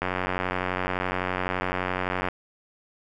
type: click train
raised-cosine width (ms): 0.5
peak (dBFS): -11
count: 209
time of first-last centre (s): 0.02-2.286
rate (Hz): 91.8
effects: none